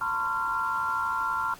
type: tone cluster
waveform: sine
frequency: 901 / 1017 / 1089 / 1380 Hz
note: A5 / C6 / C#6 / F6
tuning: +41 / -50 / -31 / -21 cents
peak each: -33 / -32 / -34 / -28 dBFS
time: 0.01-1.54 s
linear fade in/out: 2 ms
effects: pink hiss -49 dBFS RMS until 1.59 s + Opus 24 kbps